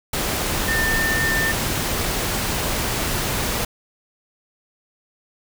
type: tone in noise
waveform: sine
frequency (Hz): 1799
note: A6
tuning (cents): +38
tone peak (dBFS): -20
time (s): 0.68-1.52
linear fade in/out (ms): 5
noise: pink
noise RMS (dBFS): -23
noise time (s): 0.13-3.65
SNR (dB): 0
effects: none